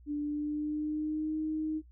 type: tone with pitch glide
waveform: sine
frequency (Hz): 293.8 to 311.3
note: D4 to D#4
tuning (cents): +1 to +1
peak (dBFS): -30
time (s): 0.06-1.82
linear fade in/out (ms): 50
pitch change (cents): +100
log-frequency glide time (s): 0.2-1.37
effects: noise-tail reverb RT60 0.1 s tail -20 dB re dry + added 60 Hz sine -53 dBFS peak until 1.91 s